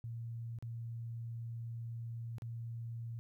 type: tone with dropouts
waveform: sine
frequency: 116 Hz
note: A#2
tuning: 8 cents flat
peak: -40 dBFS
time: 0.04-3.19 s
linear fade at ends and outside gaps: 0 ms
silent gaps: 0.587-0.625 / 2.383-2.421 s
effects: 13-bit